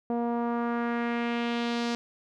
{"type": "tone with low-pass filter sweep", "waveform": "sawtooth", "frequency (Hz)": 236.3, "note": "A#3", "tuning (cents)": 24, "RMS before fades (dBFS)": -29, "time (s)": [0.1, 1.95], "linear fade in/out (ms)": 0, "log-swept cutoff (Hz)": [700, 5200], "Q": 1.7, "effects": []}